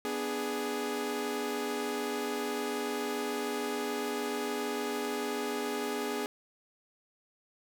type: chord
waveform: sawtooth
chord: G# diminished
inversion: first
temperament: equal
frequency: 246.9 / 293.7 / 415.3 Hz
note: B3 / D4 / G#4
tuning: 0 / 0 / 0 cents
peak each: -34 / -35 / -30 dBFS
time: 0.05-6.26 s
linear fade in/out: 0 ms
effects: none